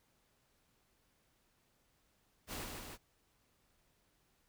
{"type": "noise with echo", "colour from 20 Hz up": "pink", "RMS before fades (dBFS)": -43, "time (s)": [2.47, 2.68], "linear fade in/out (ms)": 50, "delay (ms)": 150, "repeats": 2, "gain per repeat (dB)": -3, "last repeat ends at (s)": 2.98, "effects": ["pink hiss -75 dBFS RMS until 4.48 s"]}